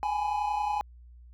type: tone cluster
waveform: triangle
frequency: 807 / 838 / 997 Hz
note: G#5 / G#5 / B5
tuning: -50 / +15 / +16 cents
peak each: -33 / -26 / -33 dBFS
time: 0.03-0.81 s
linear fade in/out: 0 ms
effects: added 60 Hz sine -48 dBFS peak until 1.33 s